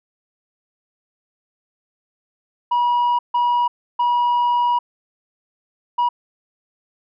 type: tone bursts at uneven times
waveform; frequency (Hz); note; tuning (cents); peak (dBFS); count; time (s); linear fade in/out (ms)
sine; 966; B5; -39; -12; 4; 2.71-3.19 / 3.34-3.68 / 3.99-4.79 / 5.98-6.09; 10
effects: tanh soft clip ceiling -14 dBFS